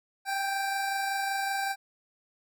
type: tone pair together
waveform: 25% pulse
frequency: 784 / 809.3 Hz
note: G5 / G#5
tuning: 0 / -45 cents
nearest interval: minor second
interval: 55 cents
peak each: -25 / -36 dBFS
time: 0.25-1.76 s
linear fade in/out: 50 ms
effects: none